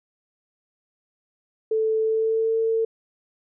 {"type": "tone with pitch glide", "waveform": "sine", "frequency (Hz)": [440, 449.2], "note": ["A4", "A4"], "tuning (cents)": [0, 36], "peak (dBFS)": -19, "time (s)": [1.71, 2.85], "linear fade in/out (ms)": 5, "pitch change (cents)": 36, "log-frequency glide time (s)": [2, 2.54], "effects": []}